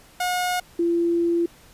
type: tone pair in turn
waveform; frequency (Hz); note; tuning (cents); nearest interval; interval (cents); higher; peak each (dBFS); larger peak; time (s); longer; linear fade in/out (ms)
sawtooth / sine; 722 / 340.7; F#5 / F4; -43 / -43; octave + minor second; 1300; first; -18; neither; 0.2-0.6 / 0.79-1.46; second; 5
effects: pink hiss -51 dBFS RMS until 1.73 s + resampled to 32000 Hz